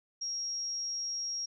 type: tone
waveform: sine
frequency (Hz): 5600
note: F8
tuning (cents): +4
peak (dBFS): -33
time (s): 0.21-1.46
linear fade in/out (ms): 10
effects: none